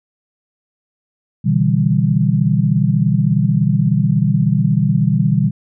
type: chord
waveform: sine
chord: E minor seventh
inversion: second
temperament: equal with one note detuned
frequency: 123.47 / 146.83 / 163.3 / 196 Hz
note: B2 / D3 / E3 / G3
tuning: 0 / 0 / -16 / 0 cents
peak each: -17 dBFS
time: 1.44-5.51 s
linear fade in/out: 20 ms
effects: none

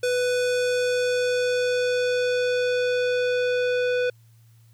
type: tone with low-pass filter sweep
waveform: square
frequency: 495.8 Hz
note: B4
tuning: 7 cents sharp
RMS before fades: -23 dBFS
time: 0.03-4.1 s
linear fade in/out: 5 ms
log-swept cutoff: 9300 to 3100 Hz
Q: 0.92
effects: added 114 Hz sine -51 dBFS peak until 4.73 s + white hiss -65 dBFS RMS until 4.73 s

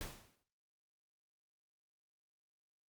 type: noise with exponential decay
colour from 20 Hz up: pink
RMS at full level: -43 dBFS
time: 0.01-0.43 s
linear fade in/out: 0 ms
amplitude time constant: 91 ms
effects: noise-tail reverb RT60 0.7 s tail -23 dB re dry + Opus 48 kbps

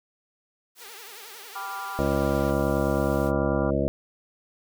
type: high-pass noise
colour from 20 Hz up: white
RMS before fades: -46 dBFS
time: 0.75-3.32 s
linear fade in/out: 50 ms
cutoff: 270 Hz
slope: 24 dB/octave
type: tone with vibrato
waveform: 5% pulse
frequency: 431.6 Hz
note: A4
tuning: 33 cents flat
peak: -32 dBFS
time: 0.8-2.52 s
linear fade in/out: 20 ms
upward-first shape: triangle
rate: 11 Hz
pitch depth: 220 cents each way
type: chord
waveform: sine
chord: G dominant seventh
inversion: none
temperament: equal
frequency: 784 / 987.8 / 1174.7 / 1396.9 Hz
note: G5 / B5 / D6 / F6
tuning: 0 / 0 / 0 / 0 cents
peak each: -37 dBFS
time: 1.55-3.71 s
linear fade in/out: 10 ms
type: harmonic tone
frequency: 69.3 Hz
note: C#2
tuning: in tune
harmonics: 1 / 2 / 3 / 4 / 5 / 7 / 8 / 9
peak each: -30 / -30 / -30 / -30 / -30 / -30 / -30 / -30 dBFS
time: 1.99-3.88 s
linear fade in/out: 0 ms
effects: none

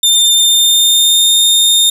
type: tone with pitch glide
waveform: sawtooth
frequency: 3604 to 3652 Hz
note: A7 to A#7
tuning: +41 to -36 cents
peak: -4 dBFS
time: 0.03-1.9 s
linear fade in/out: 5 ms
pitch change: +23 cents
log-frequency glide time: 0.36-1.34 s
effects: none

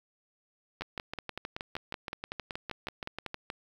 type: two click trains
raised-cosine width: 0.3 ms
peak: -20 / -20 dBFS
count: 18 / 14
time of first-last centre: 0.82-3.501 / 0.81-3.263 s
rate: 6.34 / 5.3 Hz
effects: 8-bit

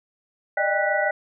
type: tone cluster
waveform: sine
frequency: 594 / 620 / 793 / 1483 / 1950 Hz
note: D5 / D#5 / G5 / F#6 / B6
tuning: +20 / -6 / +20 / +4 / -23 cents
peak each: -26 dBFS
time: 0.57-1.11 s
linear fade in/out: 5 ms
effects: none

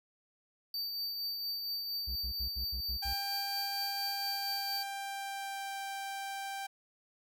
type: tone with tremolo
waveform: square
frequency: 4612 Hz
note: D8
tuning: 32 cents flat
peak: -34 dBFS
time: 0.74-4.83 s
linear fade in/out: 2 ms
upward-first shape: triangle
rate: 4.3 Hz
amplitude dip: 40%
type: tone bursts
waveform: triangle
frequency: 60.9 Hz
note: B1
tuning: 24 cents flat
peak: -35 dBFS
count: 7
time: 2.07-3.137 s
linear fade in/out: 10 ms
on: 89 ms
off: 74 ms
type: tone with pitch glide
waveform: sawtooth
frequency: 796 to 785.9 Hz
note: G5 to G5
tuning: +26 to +4 cents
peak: -34 dBFS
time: 3.02-6.67 s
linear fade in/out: 10 ms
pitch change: -22 cents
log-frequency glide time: 4.15-5.76 s
effects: none

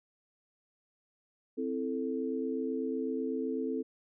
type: chord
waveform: sine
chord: A minor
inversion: first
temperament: equal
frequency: 261.6 / 329.6 / 440 Hz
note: C4 / E4 / A4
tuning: 0 / 0 / 0 cents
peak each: -34 / -38 / -35 dBFS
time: 1.57-3.83 s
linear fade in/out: 20 ms
effects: none

